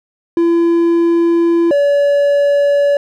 triangle tone pair in turn, 338.2 / 570.9 Hz, E4 / D5, +44 / -49 cents, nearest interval major sixth, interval 907 cents, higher second, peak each -7 dBFS, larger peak neither, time 0.37-1.71 / 1.71-2.97 s, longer first, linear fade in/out 2 ms, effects none

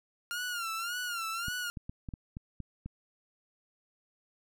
sawtooth tone with vibrato, 1396.9 Hz, F6, in tune, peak -30 dBFS, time 0.31-1.7 s, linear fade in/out 0 ms, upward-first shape sine, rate 1.8 Hz, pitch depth 100 cents each way
clicks, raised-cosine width 5 ms, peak -27 dBFS, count 8, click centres 1.483 / 1.772 / 1.895 / 2.088 / 2.138 / 2.369 / 2.603 / 2.86 s
effects none

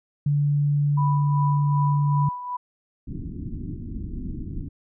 sine tone, 144.9 Hz, D3, 23 cents flat, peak -18 dBFS, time 0.26-2.29 s, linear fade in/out 5 ms
sine tone with tremolo, 987.8 Hz, B5, in tune, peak -24 dBFS, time 0.97-2.57 s, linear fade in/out 10 ms, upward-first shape sine, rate 2.6 Hz, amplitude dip 60%
pink low-pass noise, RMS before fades -32 dBFS, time 3.07-4.69 s, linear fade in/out 10 ms, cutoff 320 Hz, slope 48 dB/octave
effects none

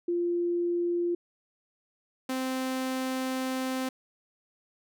sine / sawtooth tone pair in turn, 347.1 / 260 Hz, F4 / C4, -11 / -11 cents, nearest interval perfect fourth, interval 500 cents, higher first, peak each -25 dBFS, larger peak neither, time 0.08-1.15 / 2.29-3.89 s, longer second, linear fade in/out 5 ms, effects none

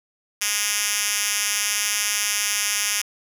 5% pulse tone with high-pass filter, 206.9 Hz, G#3, 6 cents flat, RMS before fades -23 dBFS, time 0.41-3.02 s, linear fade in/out 10 ms, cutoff 3700 Hz, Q 0.74, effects resampled to 32000 Hz + 7-bit

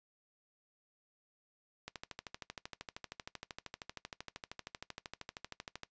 click train, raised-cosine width 0.2 ms, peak -25 dBFS, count 52, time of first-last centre 1.88-5.833 s, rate 12.9 Hz, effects noise-tail reverb RT60 0.1 s tail -19 dB re dry + resampled to 16000 Hz

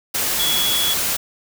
sine tone in noise, 3367 Hz, G#7, 23 cents sharp, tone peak -19 dBFS, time 0.39-0.94 s, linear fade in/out 10 ms, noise white, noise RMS -21 dBFS, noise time 0.14-1.17 s, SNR -1 dB, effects none

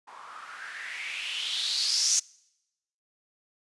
violet noise with low-pass filter sweep, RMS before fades -31 dBFS, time 0.07-2.2 s, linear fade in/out 10 ms, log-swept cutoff 940 to 6300 Hz, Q 5.2, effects noise-tail reverb RT60 0.9 s tail -26 dB re dry + resampled to 24000 Hz

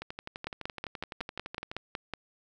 two click trains, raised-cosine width 0.3 ms, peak -18 / -22 dBFS, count 10 / 21, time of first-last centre 0.47-2.137 / 0.02-1.715 s, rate 5.4 / 11.8 Hz, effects none

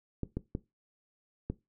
clicks, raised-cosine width 3 ms, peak -20 dBFS, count 4, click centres 0.233 / 0.37 / 0.551 / 1.5 s, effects noise-tail reverb RT60 0.2 s tail -17 dB re dry

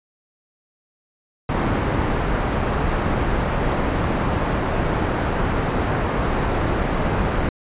pink low-pass noise, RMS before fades -21 dBFS, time 1.49-7.49 s, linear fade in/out 2 ms, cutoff 1500 Hz, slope 12 dB/octave, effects resampled to 8000 Hz

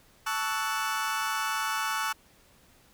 35% pulse chord, F# minor seventh, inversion first, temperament equal with one note detuned, 880 / 1121 / 1318.5 / 1480 Hz, A5 / C#6 / E6 / F#6, 0 / +19 / 0 / 0 cents, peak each -32 dBFS, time 0.26-2.13 s, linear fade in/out 10 ms, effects pink hiss -60 dBFS RMS until 2.93 s

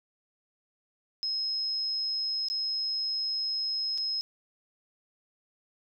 sine tone with dropouts, 5140 Hz, E8, 45 cents flat, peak -28 dBFS, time 1.23-4.21 s, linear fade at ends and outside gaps 0 ms, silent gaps 2.485-2.5 / 3.977-3.982 s, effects none

